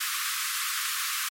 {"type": "high-pass noise", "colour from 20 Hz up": "pink", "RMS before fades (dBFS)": -30, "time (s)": [0, 1.29], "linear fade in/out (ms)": 10, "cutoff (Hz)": 1100, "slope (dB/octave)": 96, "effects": ["MP3 64 kbps"]}